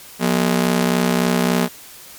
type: ring-modulated tone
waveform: sawtooth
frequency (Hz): 208.1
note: G#3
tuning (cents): +4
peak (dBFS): -8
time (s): 0.19-1.69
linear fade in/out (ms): 50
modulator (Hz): 31.8
effects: white hiss -40 dBFS RMS until 2.18 s + MP3 96 kbps